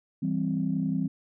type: chord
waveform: sine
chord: C major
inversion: first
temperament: equal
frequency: 164.81 / 196 / 261.6 Hz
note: E3 / G3 / C4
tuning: 0 / 0 / 0 cents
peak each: -29 dBFS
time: 0.22-1.08 s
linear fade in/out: 10 ms
effects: tanh soft clip ceiling -15 dBFS